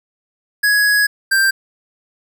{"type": "tone pair in turn", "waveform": "square", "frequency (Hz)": [1671, 1577.2], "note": ["G#6", "G6"], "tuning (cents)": [10, 10], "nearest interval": "minor second", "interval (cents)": 100, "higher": "first", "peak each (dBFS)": -12, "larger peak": "neither", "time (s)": [[0.63, 1.07], [1.31, 1.51]], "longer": "first", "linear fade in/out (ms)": 10, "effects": []}